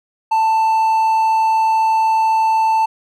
triangle tone, 886 Hz, A5, 12 cents sharp, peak -10 dBFS, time 0.31-2.86 s, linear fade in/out 10 ms, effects none

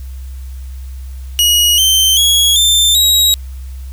sawtooth tone with pitch steps, 2900 / 3108 / 3331 / 3570 / 3827 Hz, F#7 / G7 / G#7 / A7 / A#7, -35 / -16 / +4 / +24 / +45 cents, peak -5 dBFS, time 1.39-3.34 s, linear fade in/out 0 ms, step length 390 ms, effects added 65 Hz sine -24 dBFS peak until 3.92 s + white hiss -46 dBFS RMS until 3.92 s

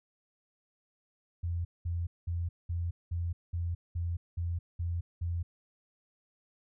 sine tone bursts, 85.7 Hz, F2, 32 cents flat, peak -30 dBFS, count 10, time 1.43-5.43 s, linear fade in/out 10 ms, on 220 ms, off 200 ms, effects none

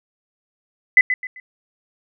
sine tone with echo, 2012 Hz, B6, 32 cents sharp, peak -6 dBFS, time 0.97-1.01 s, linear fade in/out 2 ms, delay 130 ms, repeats 3, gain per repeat -10 dB, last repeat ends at 1.4 s, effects none

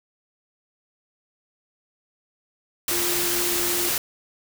sine tone in noise, 349.2 Hz, F4, in tune, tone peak -29 dBFS, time 2.91-3.89 s, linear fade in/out 2 ms, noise white, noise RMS -24 dBFS, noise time 2.88-3.98 s, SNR -8 dB, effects none

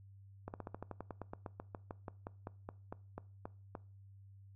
slowing click train, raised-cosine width 1 ms, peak -29 dBFS, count 23, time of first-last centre 0.48-3.752 s, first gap 59 ms, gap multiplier 1.08, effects noise-tail reverb RT60 0.4 s tail -21 dB re dry + added 98 Hz sine -55 dBFS peak until 4.55 s

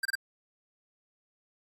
square tone bursts, 1578 Hz, G6, 11 cents sharp, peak -28 dBFS, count 3, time 0.03-0.154 s, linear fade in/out 5 ms, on 24 ms, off 26 ms, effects AAC 64 kbps

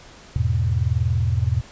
sine chord, E major, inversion none, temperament equal, 82.41 / 103.83 / 123.47 Hz, E2 / G#2 / B2, 0 / 0 / 0 cents, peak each -22 dBFS, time 0.36-1.61 s, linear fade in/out 0 ms, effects pink hiss -45 dBFS RMS until 1.71 s + resampled to 16000 Hz

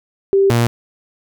sine / sawtooth tone pair in turn, 392 / 117.96 Hz, G4 / A#2, 0 / +21 cents, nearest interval octave + major sixth, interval 2079 cents, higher first, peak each -9 / -8 dBFS, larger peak second, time 0.33-0.5 / 0.5-0.67 s, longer neither, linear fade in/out 0 ms, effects none

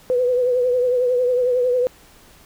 sine tone with vibrato, 497.5 Hz, B4, 13 cents sharp, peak -15 dBFS, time 0.1-1.87 s, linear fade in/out 0 ms, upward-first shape triangle, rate 11 Hz, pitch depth 56 cents each way, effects pink hiss -49 dBFS RMS until 2.45 s

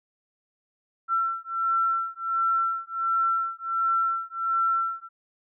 sine beating tone pair, 1347 / 1348.4 Hz, E6 / E6, +37 / +39 cents, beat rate 1.4 Hz, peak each -26 dBFS, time 1.08-5.09 s, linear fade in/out 50 ms, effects none

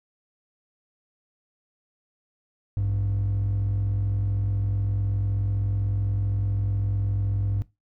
triangle tone pair together, 56.4 / 100.5 Hz, A1 / G2, +44 / +44 cents, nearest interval minor seventh, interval 1000 cents, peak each -27 / -20 dBFS, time 2.77-7.62 s, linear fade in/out 0 ms, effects noise-tail reverb RT60 0.2 s tail -19 dB re dry + tanh soft clip ceiling -17 dBFS

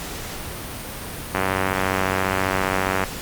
click train, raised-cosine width 0.5 ms, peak -5 dBFS, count 161, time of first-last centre 1.35-3.038 s, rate 94.8 Hz, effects pink hiss -32 dBFS RMS until 3.21 s + Opus 48 kbps

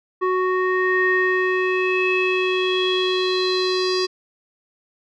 square tone with low-pass filter sweep, 370 Hz, F#4, in tune, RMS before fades -20 dBFS, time 0.21-4.07 s, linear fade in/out 20 ms, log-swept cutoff 1400 to 4900 Hz, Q 6.4, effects none

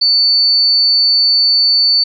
sine tone, 4500 Hz, C#8, 25 cents sharp, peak -8 dBFS, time 0.01-2.04 s, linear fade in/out 10 ms, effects none

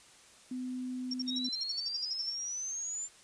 sine tone, 253.2 Hz, B3, 43 cents sharp, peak -35 dBFS, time 0.51-1.49 s, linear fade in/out 5 ms
sine tone bursts, 5530 Hz, F8, 18 cents flat, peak -33 dBFS, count 15, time 1.11-2.301 s, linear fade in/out 5 ms, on 29 ms, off 54 ms
sine exponential sweep, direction up, 3701 to 7280 Hz, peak -35 dBFS, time 1.26-3.09 s, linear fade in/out 50 ms
effects white hiss -58 dBFS RMS until 3.23 s + resampled to 22050 Hz

